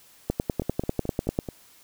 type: two click trains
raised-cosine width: 2 ms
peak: -19 / -10 dBFS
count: 5 / 12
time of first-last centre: 0.62-1.488 / 0.3-1.389 s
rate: 4.61 / 10.1 Hz
effects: white hiss -55 dBFS RMS until 1.83 s